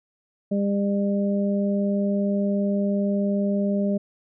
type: harmonic tone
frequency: 200.7 Hz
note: G3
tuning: 41 cents sharp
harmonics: 1 / 2 / 3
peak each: -21 / -30 / -28 dBFS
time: 0.51-3.98 s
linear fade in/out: 10 ms
effects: none